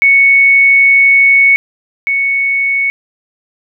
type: tone pair in turn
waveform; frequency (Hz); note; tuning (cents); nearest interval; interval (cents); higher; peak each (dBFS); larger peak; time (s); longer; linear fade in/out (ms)
sine; 2217 / 2217; C#7 / C#7; 0 / 0; unison; 0; neither; -4 / -10; first; 0.02-1.56 / 2.07-2.9; first; 0
effects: none